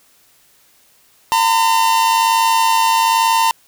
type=tone pair together; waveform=45% pulse; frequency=910.9 / 1012 Hz; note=A#5 / B5; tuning=-40 / +42 cents; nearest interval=major second; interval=182 cents; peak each=-13 / -17 dBFS; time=1.32-3.51 s; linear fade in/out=0 ms; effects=white hiss -53 dBFS RMS until 3.67 s